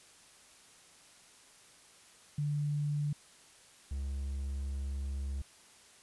sine / triangle tone pair in turn, 146.83 / 68.68 Hz, D3 / C#2, 0 / -15 cents, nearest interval octave + minor second, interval 1315 cents, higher first, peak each -30 / -32 dBFS, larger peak first, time 2.38-3.13 / 3.91-5.42 s, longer second, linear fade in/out 5 ms, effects white hiss -59 dBFS RMS until 6.02 s + resampled to 24000 Hz

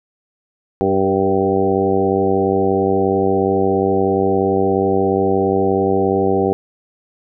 harmonic tone with a mistuned harmonic, 97 Hz, G2, 18 cents flat, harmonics 1 / 2 / 3 / 4 / 5 / 6 / 7 / 8, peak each -26 / -22 / -22 / -17 / -20 / -28 / -26 / -22 dBFS, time 0.81-6.53 s, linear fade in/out 0 ms, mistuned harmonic 5, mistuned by -19 cents, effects none

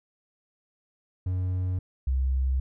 triangle / sine tone pair in turn, 91.8 / 65.48 Hz, F#2 / C2, -13 / +2 cents, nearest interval tritone, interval 585 cents, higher first, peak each -23 / -22 dBFS, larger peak second, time 1.26-1.79 / 2.07-2.6 s, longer neither, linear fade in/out 5 ms, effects none

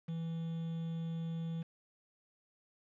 triangle tone with quantisation, 164.81 Hz, E3, in tune, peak -34 dBFS, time 0.08-1.63 s, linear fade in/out 10 ms, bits 9, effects low-pass 3000 Hz 12 dB/octave

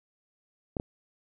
clicks, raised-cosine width 2 ms, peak -18 / -19 dBFS, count 2, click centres 0.768 / 0.799 s, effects none

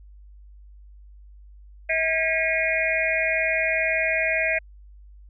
sine tone cluster, 643 / 1624 / 1934 / 2159 / 2437 Hz, E5 / G#6 / B6 / C#7 / D#7, -43 / -39 / -37 / -46 / -37 cents, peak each -26 / -29 / -28 / -26 / -26 dBFS, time 1.89-4.59 s, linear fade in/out 10 ms, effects added 50 Hz sine -44 dBFS peak until 5.29 s

